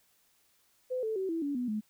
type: tone with pitch steps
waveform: sine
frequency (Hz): 508 / 439.7 / 380.6 / 329.4 / 285.1 / 246.8 / 213.6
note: B4 / A4 / F#4 / E4 / C#4 / B3 / G#3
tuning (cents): +49 / -1 / +49 / -1 / +49 / -1 / +49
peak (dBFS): -30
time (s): 0.9-1.81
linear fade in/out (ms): 20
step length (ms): 130
effects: white hiss -69 dBFS RMS until 1.89 s